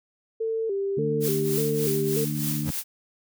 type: tone with vibrato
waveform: sine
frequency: 420.4 Hz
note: G#4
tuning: 21 cents sharp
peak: -24 dBFS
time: 0.4-2.25 s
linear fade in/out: 10 ms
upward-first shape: square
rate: 1.7 Hz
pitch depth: 110 cents each way
type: harmonic tone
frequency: 74.5 Hz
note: D2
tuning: 25 cents sharp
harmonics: 2 / 3 / 4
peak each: -28 / -31 / -33 dBFS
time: 0.97-2.71 s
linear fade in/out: 5 ms
type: noise with tremolo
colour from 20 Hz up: blue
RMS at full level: -29 dBFS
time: 1.2-2.84 s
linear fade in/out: 50 ms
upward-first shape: triangle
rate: 3.3 Hz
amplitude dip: 75%
type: tone with exponential growth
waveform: 25% pulse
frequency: 90.3 Hz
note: F#2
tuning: 42 cents flat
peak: -23 dBFS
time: 2.59-2.7 s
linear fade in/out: 0 ms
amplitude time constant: 22 ms
effects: none